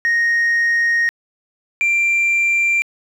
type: tone pair in turn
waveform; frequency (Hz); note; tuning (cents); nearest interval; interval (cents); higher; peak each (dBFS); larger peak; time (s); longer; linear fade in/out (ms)
sine; 1864.7 / 2365; A#6 / D7; 0 / +12; major third; 412; second; -11; neither; 0.05-1.09 / 1.81-2.82; first; 0
effects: tanh soft clip ceiling -12 dBFS + 8-bit